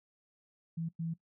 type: tone bursts at uneven times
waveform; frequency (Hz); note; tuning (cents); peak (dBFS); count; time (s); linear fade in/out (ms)
sine; 164.9; E3; +1; -33; 2; 0.77-0.89 / 0.99-1.14; 10
effects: noise-tail reverb RT60 0.1 s tail -18 dB re dry